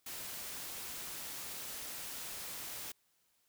white noise, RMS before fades -44 dBFS, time 0.06-2.92 s, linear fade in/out 5 ms, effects white hiss -75 dBFS RMS until 3.48 s

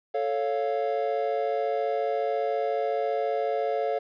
triangle chord, A augmented, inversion none, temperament equal, 440 / 554.4 / 698.5 Hz, A4 / C#5 / E#5, 0 / 0 / 0 cents, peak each -27 dBFS, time 0.14-3.99 s, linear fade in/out 10 ms, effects resampled to 11025 Hz + 10-bit

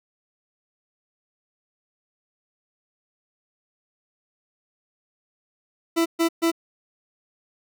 40% pulse tone bursts, 332.3 Hz, E4, 14 cents sharp, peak -17 dBFS, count 3, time 5.96-6.517 s, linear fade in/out 20 ms, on 99 ms, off 130 ms, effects none

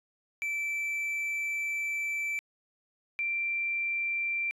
triangle / sine tone pair in turn, 2326 / 2356 Hz, D7 / D7, -17 / +5 cents, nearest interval unison, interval 22 cents, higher second, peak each -28 dBFS, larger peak neither, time 0.42-2.39 / 3.19-4.51 s, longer first, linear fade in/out 0 ms, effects resampled to 32000 Hz

